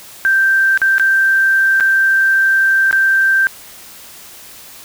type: tone with dropouts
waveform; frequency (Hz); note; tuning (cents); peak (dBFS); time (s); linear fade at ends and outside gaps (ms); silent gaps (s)
sine; 1568; G6; 0; -9; 0.25-3.47; 0; 0.775-0.817 / 0.982-0.997 / 1.8-1.807 / 2.911-2.928
effects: white hiss -37 dBFS RMS until 4.84 s